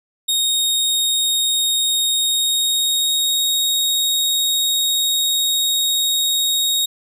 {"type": "tone with pitch glide", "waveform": "sawtooth", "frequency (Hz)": [3729, 3757], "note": ["A#7", "A#7"], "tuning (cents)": [0, 13], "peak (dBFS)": -13, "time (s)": [0.28, 6.86], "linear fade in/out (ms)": 10, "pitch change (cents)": 13, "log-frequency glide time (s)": [2.19, 3.44], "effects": []}